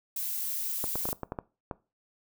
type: noise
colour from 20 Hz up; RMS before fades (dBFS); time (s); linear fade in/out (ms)
violet; -33; 0.16-1.13; 5
type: clicks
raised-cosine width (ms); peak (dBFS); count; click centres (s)
1; -19; 9; 0.841 / 0.956 / 1.055 / 1.089 / 1.129 / 1.233 / 1.321 / 1.388 / 1.712
effects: noise-tail reverb RT60 0.3 s tail -20 dB re dry